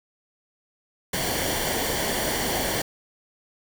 pink noise with comb filter, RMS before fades -26 dBFS, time 1.13-2.82 s, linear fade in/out 5 ms, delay 0.78 ms, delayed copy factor -0.6, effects none

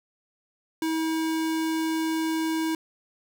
square tone, 321 Hz, E4, 46 cents flat, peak -25 dBFS, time 0.82-2.75 s, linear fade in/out 2 ms, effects none

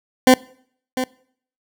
20% pulse tone with echo, 256.3 Hz, C4, 36 cents flat, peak -3 dBFS, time 0.27-0.34 s, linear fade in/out 2 ms, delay 700 ms, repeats 1, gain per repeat -12 dB, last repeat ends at 1.04 s, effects noise-tail reverb RT60 0.6 s tail -23 dB re dry

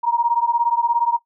sine beating tone pair, 936 / 953 Hz, A#5 / A#5, +7 / +38 cents, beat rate 17 Hz, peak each -18 dBFS, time 0.03-1.18 s, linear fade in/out 20 ms, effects noise-tail reverb RT60 0.1 s tail -17 dB re dry

